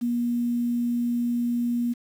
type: tone with quantisation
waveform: sine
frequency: 239.2 Hz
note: A#3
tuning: 45 cents sharp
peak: -22 dBFS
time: 0.01-1.94 s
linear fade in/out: 20 ms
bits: 8
effects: none